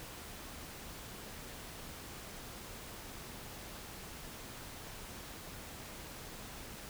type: silence
effects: pink hiss -48 dBFS RMS until 6.89 s